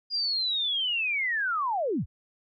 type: linear sweep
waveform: sine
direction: down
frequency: 4889 to 45.81 Hz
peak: -25 dBFS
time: 0.1-2.06 s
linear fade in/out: 50 ms
effects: none